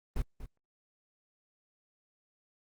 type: noise with echo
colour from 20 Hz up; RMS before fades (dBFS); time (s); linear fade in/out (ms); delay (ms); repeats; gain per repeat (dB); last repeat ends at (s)
brown; -30; 0.16-0.22; 2; 240; 1; -12; 0.46
effects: Opus 24 kbps